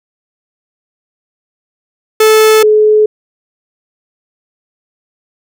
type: tone pair in turn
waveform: 45% pulse / sine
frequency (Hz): 435.4 / 427.2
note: A4 / G#4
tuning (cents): -18 / +49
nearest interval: unison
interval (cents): 33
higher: first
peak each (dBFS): -4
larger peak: neither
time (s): 2.2-2.63 / 2.63-3.06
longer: neither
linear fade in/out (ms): 5
effects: none